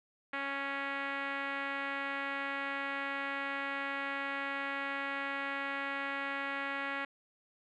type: tone with low-pass filter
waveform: 5% pulse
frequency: 277.2 Hz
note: C#4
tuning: in tune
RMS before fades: -37 dBFS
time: 0.33-7.05 s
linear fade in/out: 5 ms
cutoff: 2000 Hz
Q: 1.8
effects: none